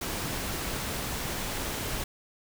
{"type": "noise", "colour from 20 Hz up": "pink", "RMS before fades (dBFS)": -33, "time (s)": [0.01, 2.04], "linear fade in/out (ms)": 5, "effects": []}